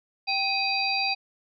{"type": "harmonic tone with a mistuned harmonic", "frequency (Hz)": 784, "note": "G5", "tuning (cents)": 0, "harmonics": [1, 3, 5, 6], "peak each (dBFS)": [-29, -27, -35, -28], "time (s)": [0.27, 1.15], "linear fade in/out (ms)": 20, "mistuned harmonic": 3, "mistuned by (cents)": 110, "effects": []}